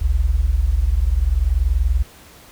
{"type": "tone pair together", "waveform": "sine", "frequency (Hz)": [49.5, 70], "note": ["G1", "C#2"], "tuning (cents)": [18, 18], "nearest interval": "tritone", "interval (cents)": 600, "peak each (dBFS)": -17, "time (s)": [0.01, 2.03], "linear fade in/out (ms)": 10, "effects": ["pink hiss -45 dBFS RMS until 2.51 s"]}